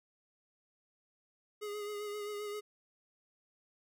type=tone with vibrato; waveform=square; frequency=415.3 Hz; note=G#4; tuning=in tune; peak=-39 dBFS; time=1.61-2.61 s; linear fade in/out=20 ms; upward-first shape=sine; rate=7.6 Hz; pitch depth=28 cents each way; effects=none